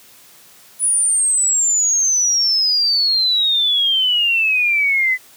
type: exponential sweep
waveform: sine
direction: down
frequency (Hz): 10000 to 2001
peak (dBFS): -13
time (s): 0.79-5.18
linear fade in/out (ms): 50
effects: white hiss -46 dBFS RMS until 5.36 s + high-pass 80 Hz 12 dB/octave